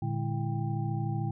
sine tone cluster, 114.1 / 147.5 / 203.4 / 333.2 / 791 Hz, A#2 / D3 / G#3 / E4 / G5, -37 / +8 / -36 / +19 / +15 cents, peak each -31 / -33 / -39 / -40 / -40 dBFS, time 0.02-1.31 s, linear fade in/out 5 ms, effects none

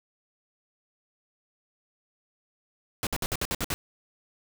pink noise bursts, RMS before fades -29 dBFS, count 8, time 3.03-3.74 s, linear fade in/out 0 ms, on 38 ms, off 58 ms, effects none

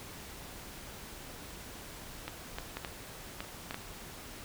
clicks, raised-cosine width 0.3 ms, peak -21 dBFS, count 7, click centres 2.28 / 2.585 / 2.77 / 2.848 / 3.405 / 3.709 / 3.744 s, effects pink hiss -47 dBFS RMS until 4.44 s

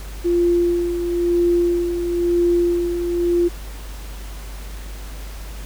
sine tone with tremolo, 347.1 Hz, F4, 11 cents flat, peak -13 dBFS, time 0.24-3.49 s, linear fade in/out 20 ms, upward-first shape sine, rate 1 Hz, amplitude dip 55%, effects added 50 Hz sine -30 dBFS peak until 5.65 s + pink hiss -40 dBFS RMS until 5.65 s

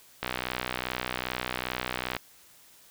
click train, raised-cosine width 0.3 ms, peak -13 dBFS, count 122, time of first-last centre 0.23-2.166 s, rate 62.5 Hz, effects white hiss -56 dBFS RMS until 2.9 s

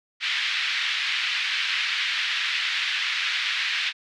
pink band-pass noise, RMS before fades -26 dBFS, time 0.2-3.93 s, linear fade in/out 50 ms, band 1800 to 3900 Hz, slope 24 dB/octave, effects none

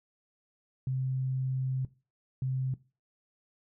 sine tone bursts at uneven times, 130.81 Hz, C3, in tune, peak -28 dBFS, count 2, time 0.87-1.85 / 2.42-2.74 s, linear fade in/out 2 ms, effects noise-tail reverb RT60 0.3 s tail -18 dB re dry

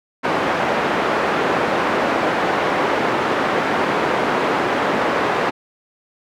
pink band-pass noise, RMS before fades -19 dBFS, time 0.23-5.51 s, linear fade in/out 20 ms, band 320 to 1700 Hz, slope 12 dB/octave, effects none

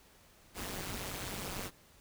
pink noise with amplitude modulation, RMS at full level -37 dBFS, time 0.54-1.71 s, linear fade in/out 50 ms, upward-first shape sine, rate 190 Hz, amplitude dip 85%, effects pink hiss -62 dBFS RMS until 2 s

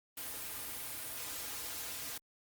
white noise with comb filter, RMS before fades -42 dBFS, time 0.17-2.18 s, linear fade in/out 5 ms, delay 5.3 ms, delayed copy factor -1, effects Opus 32 kbps

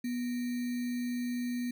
sine tone with sample-and-hold, 244.1 Hz, B3, 20 cents flat, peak -31 dBFS, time 0.04-1.71 s, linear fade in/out 5 ms, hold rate 2100 Hz, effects none

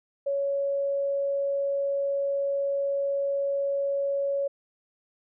sine tone, 558 Hz, C#5, 11 cents sharp, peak -24 dBFS, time 0.26-4.48 s, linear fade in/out 10 ms, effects none

